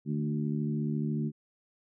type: harmonic tone with a mistuned harmonic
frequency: 74.2 Hz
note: D2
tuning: 18 cents sharp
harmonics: 2 / 3 / 4 / 5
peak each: -31 / -32 / -38 / -42 dBFS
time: 0.05-1.32 s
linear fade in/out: 50 ms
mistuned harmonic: 2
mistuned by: +25 cents
effects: none